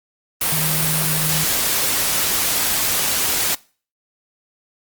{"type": "tone in noise", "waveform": "sine", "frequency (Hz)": 156.3, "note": "D#3", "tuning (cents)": 8, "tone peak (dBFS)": -23, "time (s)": [0.52, 1.44], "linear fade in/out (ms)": 5, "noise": "white", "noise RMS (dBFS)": -19, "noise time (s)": [0.41, 3.55], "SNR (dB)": -7, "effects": ["noise-tail reverb RT60 0.4 s tail -23 dB re dry", "Opus 32 kbps"]}